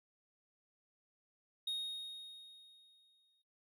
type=tone with exponential decay; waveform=triangle; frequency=3729 Hz; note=A#7; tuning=in tune; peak=-33 dBFS; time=1.67-3.42 s; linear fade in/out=5 ms; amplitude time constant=380 ms; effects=noise-tail reverb RT60 0.2 s tail -21 dB re dry